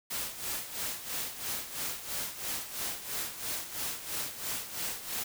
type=noise with tremolo; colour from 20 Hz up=white; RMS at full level=-34 dBFS; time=0.1-5.24 s; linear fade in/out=10 ms; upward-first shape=sine; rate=3 Hz; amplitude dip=70%; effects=none